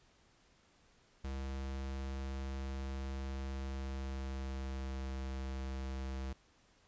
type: tone with pitch glide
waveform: square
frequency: 67.1 to 66.18 Hz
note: C2 to C2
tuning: +44 to +20 cents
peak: -39 dBFS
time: 1.24-6.33 s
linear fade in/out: 5 ms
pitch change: -24 cents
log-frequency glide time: 3.62-5.2 s
effects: pink hiss -68 dBFS RMS until 6.87 s + resampled to 16000 Hz